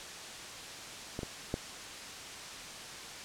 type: clicks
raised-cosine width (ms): 2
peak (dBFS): -23 / -24 / -18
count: 3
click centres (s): 1.191 / 1.232 / 1.541
effects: white hiss -44 dBFS RMS until 3.24 s + low-pass 7000 Hz 12 dB/octave